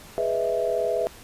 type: chord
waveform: sine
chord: E major seventh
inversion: first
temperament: equal with one note detuned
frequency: 415.3 / 493.9 / 618.7 / 659.3 Hz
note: G#4 / B4 / D#5 / E5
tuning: 0 / 0 / -10 / 0 cents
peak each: -29 / -27 / -31 / -25 dBFS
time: 0.18-1.07 s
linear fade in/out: 0 ms
effects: pink hiss -46 dBFS RMS until 1.23 s + resampled to 32000 Hz